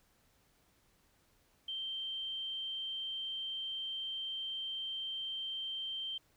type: tone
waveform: sine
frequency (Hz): 3136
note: G7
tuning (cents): 0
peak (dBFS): -37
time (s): 1.68-6.18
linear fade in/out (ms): 5
effects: pink hiss -71 dBFS RMS until 6.36 s